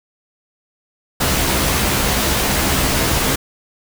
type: noise with comb filter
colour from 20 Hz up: pink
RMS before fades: -17 dBFS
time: 1.2-3.36 s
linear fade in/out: 10 ms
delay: 15 ms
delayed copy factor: +0.55
effects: none